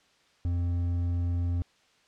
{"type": "tone with hard clipping", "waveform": "triangle", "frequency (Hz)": 87.2, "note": "F2", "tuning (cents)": -2, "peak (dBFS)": -27, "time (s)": [0.45, 1.62], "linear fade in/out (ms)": 0, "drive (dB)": 9, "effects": ["white hiss -64 dBFS RMS until 2.07 s", "low-pass 5000 Hz 12 dB/octave"]}